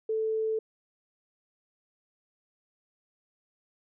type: tone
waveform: sine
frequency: 440 Hz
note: A4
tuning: in tune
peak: -26 dBFS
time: 0.09-0.59 s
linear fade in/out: 5 ms
effects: none